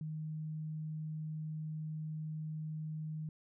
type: tone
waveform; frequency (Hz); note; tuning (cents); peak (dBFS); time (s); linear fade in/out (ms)
sine; 155.56; D#3; 0; -38; 0.01-3.29; 2
effects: none